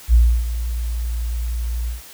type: tone with ADSR envelope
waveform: sine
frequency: 58.27 Hz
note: A#1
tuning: in tune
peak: -7 dBFS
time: 0.08-2.02 s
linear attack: 57 ms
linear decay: 300 ms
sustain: -13 dB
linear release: 140 ms
effects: white hiss -41 dBFS RMS until 2.13 s